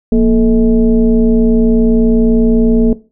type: tone with frequency modulation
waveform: sine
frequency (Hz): 233.1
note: A#3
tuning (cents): 0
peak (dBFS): -6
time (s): 0.12-2.93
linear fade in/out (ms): 2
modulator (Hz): 203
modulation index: 0.91
effects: noise-tail reverb RT60 0.3 s tail -17 dB re dry